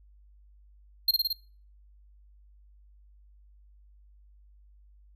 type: tone with echo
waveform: square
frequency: 4208 Hz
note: C8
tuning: 9 cents sharp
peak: -19 dBFS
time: 1.08-1.11 s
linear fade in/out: 5 ms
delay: 55 ms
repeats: 4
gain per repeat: -2 dB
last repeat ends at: 1.33 s
effects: noise-tail reverb RT60 0.4 s tail -21 dB re dry + added 50 Hz sine -54 dBFS peak until 5.15 s